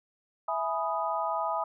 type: chord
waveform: sine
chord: E major seventh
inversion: none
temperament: equal with one note detuned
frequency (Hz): 659.3 / 836.4 / 987.8 / 1244.5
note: E5 / G#5 / B5 / D#6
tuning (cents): 0 / +12 / 0 / 0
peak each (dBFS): -33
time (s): 0.48-1.64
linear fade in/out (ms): 5
effects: none